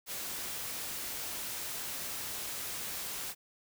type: noise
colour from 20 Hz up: white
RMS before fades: -39 dBFS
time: 0.06-3.35 s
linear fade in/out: 50 ms
effects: none